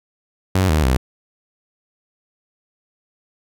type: tone with pitch steps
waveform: sawtooth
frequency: 94 / 77.69 / 64.2 Hz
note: F#2 / D#2 / C2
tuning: +28 / -2 / -32 cents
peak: -10 dBFS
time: 0.55-0.97 s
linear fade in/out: 5 ms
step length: 140 ms
effects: none